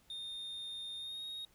triangle tone with pitch glide, 3653 to 3745 Hz, A#7 to A#7, -36 to +7 cents, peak -40 dBFS, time 0.1-1.45 s, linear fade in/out 2 ms, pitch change +43 cents, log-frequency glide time 0.97-1.23 s, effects pink hiss -68 dBFS RMS until 1.54 s

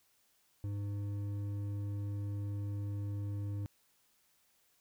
sine tone with hard clipping, 101.4 Hz, G#2, 41 cents flat, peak -37 dBFS, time 0.64-3.66 s, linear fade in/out 0 ms, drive 7 dB, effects white hiss -72 dBFS RMS until 4.8 s

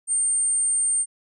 sine tone, 8740 Hz, C#9, 26 cents flat, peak -19 dBFS, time 0.07-1.06 s, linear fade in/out 50 ms, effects none

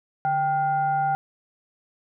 sine tone with frequency modulation, 784 Hz, G5, in tune, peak -20 dBFS, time 0.25-1.15 s, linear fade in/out 0 ms, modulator 637 Hz, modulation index 0.49, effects none

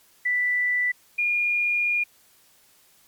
sine tone pair in turn, 1977 / 2425 Hz, B6 / D#7, +1 / -45 cents, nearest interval major third, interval 354 cents, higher second, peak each -20 dBFS, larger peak neither, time 0.25-0.92 / 1.18-2.04 s, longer second, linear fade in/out 10 ms, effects white hiss -58 dBFS RMS until 3.07 s + MP3 96 kbps

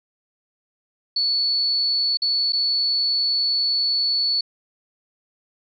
sine tone with dropouts, 4435 Hz, C#8, in tune, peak -18 dBFS, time 1.16-4.41 s, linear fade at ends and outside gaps 5 ms, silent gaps 2.172-2.219 / 2.523-2.531 s, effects none

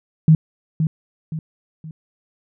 sine tone with echo, 158 Hz, D#3, 27 cents sharp, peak -7 dBFS, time 0.28-0.35 s, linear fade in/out 2 ms, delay 520 ms, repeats 3, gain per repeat -8 dB, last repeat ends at 1.91 s, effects none

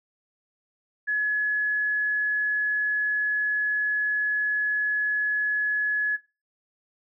sine tone, 1697 Hz, G#6, 37 cents sharp, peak -22 dBFS, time 1.07-6.17 s, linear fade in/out 20 ms, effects noise-tail reverb RT60 0.3 s tail -20 dB re dry

